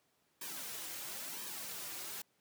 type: noise with flanger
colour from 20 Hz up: white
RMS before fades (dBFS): -44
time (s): 0.41-2.22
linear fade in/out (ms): 5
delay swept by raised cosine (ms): 1.4 to 4.7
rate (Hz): 0.98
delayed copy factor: -0.75
effects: pink hiss -75 dBFS RMS until 2.4 s + high-pass 150 Hz 12 dB/octave